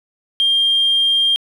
sine tone, 3201 Hz, G7, 36 cents sharp, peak -11 dBFS, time 0.4-1.36 s, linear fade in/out 0 ms, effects tanh soft clip ceiling -8 dBFS + 8-bit

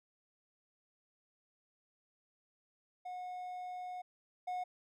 triangle tone pair in turn, 727 / 727 Hz, F#5 / F#5, -31 / -31 cents, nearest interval unison, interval 0 cents, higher neither, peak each -39 / -34 dBFS, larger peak second, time 3.05-4.02 / 4.47-4.64 s, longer first, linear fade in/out 10 ms, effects none

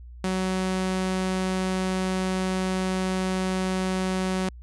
sawtooth tone, 186.9 Hz, F#3, 18 cents sharp, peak -20 dBFS, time 0.24-4.49 s, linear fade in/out 2 ms, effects added 60 Hz sine -40 dBFS peak until 4.62 s + resampled to 24000 Hz

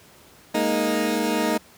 20% pulse chord, Ab suspended second, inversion none, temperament equal, 207.7 / 233.1 / 311.1 Hz, Ab3 / Bb3 / Eb4, 0 / 0 / 0 cents, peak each -22 / -20 / -19 dBFS, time 0.54-1.58 s, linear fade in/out 10 ms, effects pink hiss -51 dBFS RMS until 1.77 s + high-pass 80 Hz 12 dB/octave

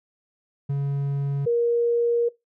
triangle / sine tone pair in turn, 140.3 / 471.9 Hz, C#3 / A#4, +21 / +21 cents, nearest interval octave + major sixth, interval 2100 cents, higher second, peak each -20 / -18 dBFS, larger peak second, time 0.69-1.46 / 1.46-2.29 s, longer second, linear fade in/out 10 ms, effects noise-tail reverb RT60 0.2 s tail -21 dB re dry

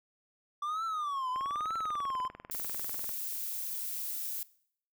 triangle tone with vibrato, 1162 Hz, D6, 19 cents flat, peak -30 dBFS, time 0.62-2.28 s, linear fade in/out 5 ms, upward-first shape triangle, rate 1.1 Hz, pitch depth 260 cents each way
click train, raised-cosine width 0.5 ms, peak -29 dBFS, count 36, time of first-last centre 1.36-3.093 s, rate 20.2 Hz
violet noise, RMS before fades -37 dBFS, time 2.51-4.43 s, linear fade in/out 2 ms
effects noise-tail reverb RT60 0.6 s tail -20 dB re dry

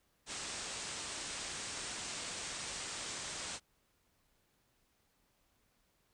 white low-pass noise, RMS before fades -43 dBFS, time 0.26-3.6 s, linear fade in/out 50 ms, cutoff 8900 Hz, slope 96 dB/octave, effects pink hiss -75 dBFS RMS until 6.13 s

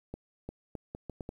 accelerating click train, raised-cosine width 2 ms, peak -25 dBFS, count 7, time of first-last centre 0.14-1.291 s, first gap 350 ms, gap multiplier 0.75, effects 10-bit

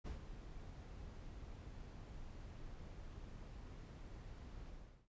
brown noise with ADSR envelope, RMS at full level -44 dBFS, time 0.04-5.08 s, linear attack 24 ms, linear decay 120 ms, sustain -8 dB, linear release 410 ms, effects noise-tail reverb RT60 0.1 s tail -26 dB re dry + resampled to 16000 Hz

